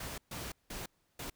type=noise bursts at uneven times; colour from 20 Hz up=pink; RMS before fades=-42 dBFS; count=4; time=0-0.18 / 0.31-0.52 / 0.7-0.86 / 1.19-1.3 s; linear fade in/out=5 ms; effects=pink hiss -75 dBFS RMS until 1.35 s